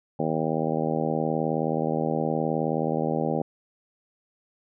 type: harmonic tone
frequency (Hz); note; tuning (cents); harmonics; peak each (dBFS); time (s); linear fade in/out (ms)
79.1; D#2; +29; 2 / 3 / 4 / 5 / 6 / 7 / 8 / 9 / 10; -30 / -30 / -32 / -33 / -31 / -31 / -36 / -37 / -33; 0.19-3.42; 5
effects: none